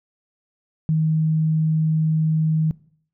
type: tone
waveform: sine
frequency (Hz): 157.7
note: D#3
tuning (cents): +24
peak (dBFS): -16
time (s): 0.89-2.71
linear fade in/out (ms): 0
effects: noise-tail reverb RT60 0.6 s tail -21 dB re dry